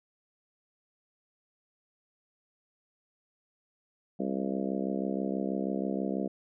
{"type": "harmonic tone with a mistuned harmonic", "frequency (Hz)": 66.2, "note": "C2", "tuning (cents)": 21, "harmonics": [3, 4, 5, 6, 7, 8, 9, 10], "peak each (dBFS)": [-33, -35, -37, -39, -40, -41, -42, -43], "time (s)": [4.19, 6.28], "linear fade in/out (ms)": 10, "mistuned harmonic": 10, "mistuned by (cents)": 30, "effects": []}